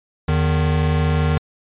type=tone pair together; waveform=square; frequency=81.53 / 153.9 Hz; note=E2 / D#3; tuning=-19 / -19 cents; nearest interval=major seventh; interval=1100 cents; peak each=-19 dBFS; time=0.28-1.38 s; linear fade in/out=5 ms; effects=resampled to 8000 Hz